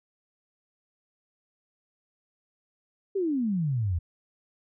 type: exponential sweep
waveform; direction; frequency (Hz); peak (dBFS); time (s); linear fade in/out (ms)
sine; down; 408 to 79.9; -24; 3.15-3.99; 10
effects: none